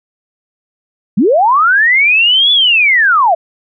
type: linear two-way sweep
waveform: sine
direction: up then down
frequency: 164.81 to 3470 to 621 Hz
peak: -6 dBFS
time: 1.17-3.35 s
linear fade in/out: 10 ms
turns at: 2.52 s
effects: none